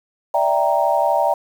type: chord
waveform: sine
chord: E half-diminished seventh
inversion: third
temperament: equal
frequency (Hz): 587.3 / 659.3 / 784 / 932.3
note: D5 / E5 / G5 / Bb5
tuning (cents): 0 / 0 / 0 / 0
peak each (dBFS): -20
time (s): 0.34-1.34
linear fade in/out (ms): 5
effects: 7-bit